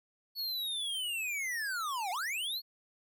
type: linear two-way sweep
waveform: square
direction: down then up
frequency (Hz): 4435 to 697 to 4435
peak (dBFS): -34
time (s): 0.35-2.62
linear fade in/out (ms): 50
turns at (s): 2.11
effects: none